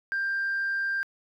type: tone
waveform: sine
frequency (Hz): 1587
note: G6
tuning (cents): +21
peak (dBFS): -24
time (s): 0.12-1.03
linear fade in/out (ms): 0
effects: tanh soft clip ceiling -23 dBFS + 11-bit